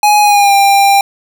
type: tone with pitch glide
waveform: square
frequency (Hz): 835 to 795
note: G#5 to G5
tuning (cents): +9 to +24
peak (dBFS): -6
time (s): 0.03-1.01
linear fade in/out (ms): 2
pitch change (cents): -85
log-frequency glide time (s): 0.21-0.54
effects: none

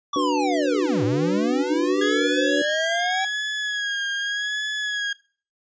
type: linear two-way sweep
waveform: square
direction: down then up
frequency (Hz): 1161 to 103.5 to 776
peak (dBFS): -24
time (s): 0.13-3.25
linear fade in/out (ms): 5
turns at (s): 1.04
type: chord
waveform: sine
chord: B minor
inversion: first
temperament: equal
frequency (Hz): 293.7 / 370 / 493.9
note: D4 / F#4 / B4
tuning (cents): 0 / 0 / 0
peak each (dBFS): -22 / -26 / -26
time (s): 0.16-2.62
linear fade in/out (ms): 2
type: tone with vibrato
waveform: 30% pulse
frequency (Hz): 1660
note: G#6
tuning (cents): -1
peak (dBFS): -21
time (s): 2.01-5.13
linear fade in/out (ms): 5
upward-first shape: sine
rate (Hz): 0.84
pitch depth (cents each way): 50
effects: noise-tail reverb RT60 0.4 s tail -21 dB re dry + resampled to 16000 Hz

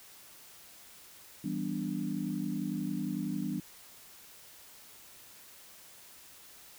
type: chord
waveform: sine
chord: E minor seventh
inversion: none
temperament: equal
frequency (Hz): 164.81 / 196 / 246.9 / 293.7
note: E3 / G3 / B3 / D4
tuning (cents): 0 / 0 / 0 / 0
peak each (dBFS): -39 / -36 / -38 / -37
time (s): 1.44-3.6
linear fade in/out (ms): 5
effects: white hiss -54 dBFS RMS until 6.78 s

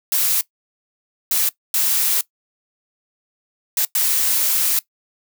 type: noise bursts at uneven times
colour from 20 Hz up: blue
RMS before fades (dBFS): -18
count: 5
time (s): 0.12-0.41 / 1.31-1.49 / 1.74-2.21 / 3.77-3.85 / 3.95-4.79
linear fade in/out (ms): 2
effects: noise-tail reverb RT60 0.1 s tail -19 dB re dry

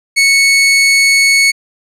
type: tone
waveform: sawtooth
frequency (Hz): 2211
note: C#7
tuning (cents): -5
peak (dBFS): -3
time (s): 0.16-1.52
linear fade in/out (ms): 20
effects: low-pass 10000 Hz 12 dB/octave

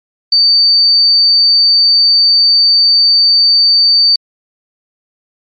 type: tone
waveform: sine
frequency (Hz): 4591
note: D8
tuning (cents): -40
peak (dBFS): -5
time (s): 0.32-4.16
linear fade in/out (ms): 5
effects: MP3 32 kbps

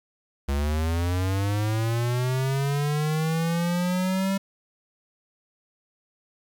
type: linear sweep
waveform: square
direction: up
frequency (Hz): 68.4 to 196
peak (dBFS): -23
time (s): 0.48-4.38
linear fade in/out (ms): 10
effects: 9-bit

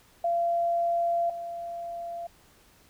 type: tone pair in turn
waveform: sine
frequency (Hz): 685 / 685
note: F5 / F5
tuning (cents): -34 / -34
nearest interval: unison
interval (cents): 0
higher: neither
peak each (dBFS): -23 / -33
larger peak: first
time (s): 0.24-1.3 / 1.3-2.27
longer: first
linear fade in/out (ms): 5
effects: pink hiss -59 dBFS RMS until 2.89 s

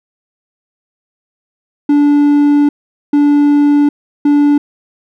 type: tone bursts at uneven times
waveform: triangle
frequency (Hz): 290.3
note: D4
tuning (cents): -20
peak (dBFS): -4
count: 3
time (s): 1.89-2.69 / 3.13-3.89 / 4.25-4.58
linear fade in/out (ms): 5
effects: none

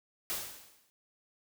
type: noise with exponential decay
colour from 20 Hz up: white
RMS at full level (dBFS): -33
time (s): 0.3-0.9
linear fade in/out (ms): 0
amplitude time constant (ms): 130
effects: none

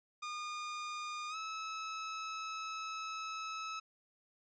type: tone with pitch glide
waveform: sawtooth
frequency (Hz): 1218 to 1297.9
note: D#6 to E6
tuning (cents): -37 to -27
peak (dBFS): -36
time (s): 0.22-3.8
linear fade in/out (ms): 10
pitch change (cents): +110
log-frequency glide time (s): 1.29-1.36
effects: resampled to 16000 Hz

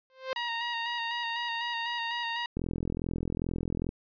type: tone with exponential growth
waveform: sawtooth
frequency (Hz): 523.3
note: C5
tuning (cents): 0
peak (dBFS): -23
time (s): 0.1-0.33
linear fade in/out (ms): 0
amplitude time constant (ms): 50
type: tone with vibrato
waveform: 15% pulse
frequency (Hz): 939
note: A#5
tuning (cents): +12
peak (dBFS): -24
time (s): 0.36-2.46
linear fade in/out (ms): 2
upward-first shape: square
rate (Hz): 4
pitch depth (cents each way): 24
type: click train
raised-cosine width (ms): 3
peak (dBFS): -19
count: 57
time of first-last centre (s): 2.57-3.891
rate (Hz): 42.4
effects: resampled to 11025 Hz

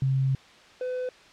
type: tone pair in turn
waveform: sine / triangle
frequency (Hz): 133.7 / 504.8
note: C3 / B4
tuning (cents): +38 / +38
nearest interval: octave + major seventh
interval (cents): 2300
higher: second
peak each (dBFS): -21 / -26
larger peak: first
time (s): 0.02-0.35 / 0.81-1.09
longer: first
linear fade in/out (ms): 2
effects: white hiss -52 dBFS RMS until 1.32 s + low-pass 4000 Hz 12 dB/octave

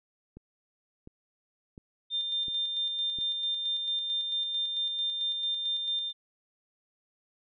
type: click train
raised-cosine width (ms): 3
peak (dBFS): -33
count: 5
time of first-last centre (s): 0.37-3.187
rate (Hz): 1.42
type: tone with tremolo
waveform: sine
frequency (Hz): 3600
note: A7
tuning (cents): +39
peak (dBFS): -27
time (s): 2.1-6.13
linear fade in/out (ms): 50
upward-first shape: square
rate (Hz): 4.5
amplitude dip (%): 35
effects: none

